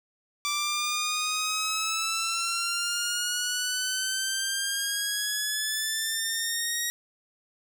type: exponential sweep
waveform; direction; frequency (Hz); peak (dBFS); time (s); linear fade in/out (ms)
10% pulse; up; 1168 to 1894; -18; 0.45-6.9; 0
effects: none